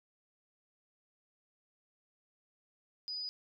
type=tone; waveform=sine; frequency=4957 Hz; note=D#8; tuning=7 cents flat; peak=-37 dBFS; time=3.08-3.29 s; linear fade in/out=0 ms; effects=none